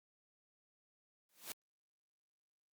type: noise with exponential growth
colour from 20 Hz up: white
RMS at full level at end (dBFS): -41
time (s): 1.29-1.52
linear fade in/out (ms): 2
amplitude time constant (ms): 48
effects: high-pass 150 Hz 12 dB/octave + Opus 48 kbps